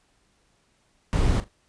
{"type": "noise with echo", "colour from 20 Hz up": "brown", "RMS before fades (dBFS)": -21, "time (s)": [1.13, 1.4], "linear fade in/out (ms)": 0, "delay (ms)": 41, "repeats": 2, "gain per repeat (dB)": -15, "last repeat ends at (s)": 1.482, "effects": ["pink hiss -66 dBFS RMS until 1.68 s", "resampled to 22050 Hz"]}